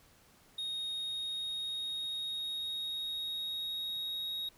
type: tone with pitch glide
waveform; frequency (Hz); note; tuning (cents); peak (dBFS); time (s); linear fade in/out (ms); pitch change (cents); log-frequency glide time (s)
triangle; 3729 to 3775; A#7 to A#7; 0 to +21; -34; 0.58-4.49; 5; +21; 0.93-4.37
effects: pink hiss -63 dBFS RMS until 4.57 s